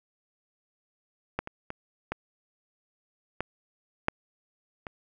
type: clicks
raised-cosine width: 0.5 ms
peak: -13 / -22 / -20 / -15 / -14 / -8 / -22 dBFS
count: 7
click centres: 1.39 / 1.474 / 1.704 / 2.12 / 3.406 / 4.084 / 4.868 s
effects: none